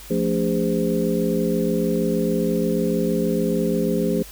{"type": "tone cluster", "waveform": "sine", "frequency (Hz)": [174.3, 220.7, 288.9, 406.6, 514], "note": ["F3", "A3", "D4", "G#4", "C5"], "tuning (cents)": [-3, 5, -28, -37, -31], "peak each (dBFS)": [-24, -24, -27, -24, -26], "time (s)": [0.1, 4.23], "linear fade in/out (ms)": 10, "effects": ["added 50 Hz sine -42 dBFS peak until 4.31 s", "white hiss -42 dBFS RMS until 4.31 s"]}